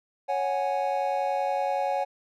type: chord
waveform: triangle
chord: C# suspended fourth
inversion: none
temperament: equal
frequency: 554.4 / 740 / 830.6 Hz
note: C#5 / F#5 / G#5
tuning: 0 / 0 / 0 cents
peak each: -27 dBFS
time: 0.28-2.05 s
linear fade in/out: 20 ms
effects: none